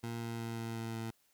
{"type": "tone with pitch steps", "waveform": "20% pulse", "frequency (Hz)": [116.54, 115.87, 115.2, 114.54, 113.88, 113.22], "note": ["A#2", "A#2", "A#2", "A#2", "A#2", "A2"], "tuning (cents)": [0, -10, -20, -30, -40, 50], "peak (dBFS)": -33, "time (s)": [0.03, 1.11], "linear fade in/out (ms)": 10, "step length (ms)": 180, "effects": ["white hiss -72 dBFS RMS until 1.33 s"]}